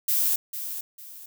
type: noise with echo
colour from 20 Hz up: violet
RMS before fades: -23 dBFS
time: 0.08-0.36 s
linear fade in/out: 5 ms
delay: 450 ms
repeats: 2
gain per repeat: -10 dB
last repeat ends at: 1.26 s
effects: none